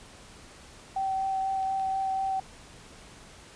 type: tone with vibrato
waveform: sine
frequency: 770 Hz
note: G5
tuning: 31 cents flat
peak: -26 dBFS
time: 0.96-2.4 s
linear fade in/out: 5 ms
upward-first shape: sine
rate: 4.1 Hz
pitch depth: 10 cents each way
type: clicks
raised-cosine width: 0.2 ms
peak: -32 dBFS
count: 2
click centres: 1.629 / 1.797 s
effects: pink hiss -50 dBFS RMS until 3.55 s + resampled to 22050 Hz